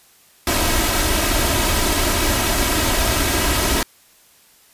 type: noise with comb filter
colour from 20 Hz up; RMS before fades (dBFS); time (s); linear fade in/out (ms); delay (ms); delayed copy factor
pink; -18; 0.47-3.83; 2; 3.1; +0.6
effects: white hiss -52 dBFS RMS until 4.73 s + resampled to 32000 Hz